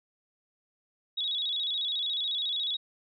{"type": "tone with vibrato", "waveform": "sine", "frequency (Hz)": 3589, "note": "A7", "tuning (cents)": 34, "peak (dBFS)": -28, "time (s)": [1.17, 2.77], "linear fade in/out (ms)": 10, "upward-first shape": "square", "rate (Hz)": 14, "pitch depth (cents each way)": 92, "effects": []}